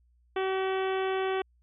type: harmonic tone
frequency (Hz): 380.8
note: F#4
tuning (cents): +50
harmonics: 1 / 2 / 3 / 4 / 5 / 6 / 7 / 8 / 9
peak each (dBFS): -28 / -34 / -38 / -40 / -42 / -44 / -45 / -46 / -47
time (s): 0.36-1.42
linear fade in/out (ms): 5
effects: added 60 Hz sine -62 dBFS peak until 1.62 s